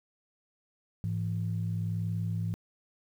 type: tone pair together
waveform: sine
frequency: 106.13 / 167.4 Hz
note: G#2 / E3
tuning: +38 / +27 cents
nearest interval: minor sixth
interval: 789 cents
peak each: -30 / -33 dBFS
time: 1.04-2.54 s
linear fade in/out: 0 ms
effects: tanh soft clip ceiling -21 dBFS + 10-bit